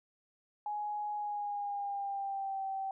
sine tone with pitch glide, 835 to 774.6 Hz, G#5 to G5, +9 to -21 cents, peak -34 dBFS, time 0.66-2.91 s, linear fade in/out 2 ms, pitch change -130 cents, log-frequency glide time 1.15-2.63 s, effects none

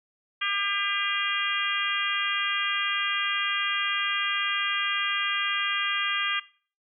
harmonic tone with a mistuned harmonic, 400.9 Hz, G4, 39 cents sharp, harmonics 3 / 4 / 5 / 6 / 7 / 8, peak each -32 / -32 / -32 / -32 / -32 / -32 dBFS, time 0.41-6.4 s, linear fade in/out 10 ms, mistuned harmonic 8, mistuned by +17 cents, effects noise-tail reverb RT60 0.4 s tail -18 dB re dry

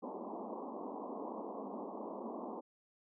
pink band-pass noise, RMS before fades -44 dBFS, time 0.02-2.61 s, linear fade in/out 20 ms, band 200 to 1100 Hz, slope 96 dB/octave, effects none

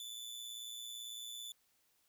sawtooth tone with amplitude modulation, 3495 Hz, A7, 12 cents flat, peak -39 dBFS, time 0-1.52 s, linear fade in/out 2 ms, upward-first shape sine, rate 118 Hz, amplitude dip 55%, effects white hiss -75 dBFS RMS until 2.08 s

